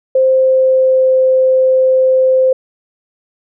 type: tone with pitch glide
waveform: sine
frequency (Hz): 523.3 to 520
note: C5 to C5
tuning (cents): 0 to -11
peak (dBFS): -7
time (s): 0.15-2.53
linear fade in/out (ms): 5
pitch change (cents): -11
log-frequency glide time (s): 0.31-1.16
effects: none